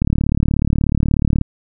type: click train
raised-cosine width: 5 ms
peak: -3 dBFS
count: 52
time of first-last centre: 0.02-1.413 s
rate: 36.6 Hz
effects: none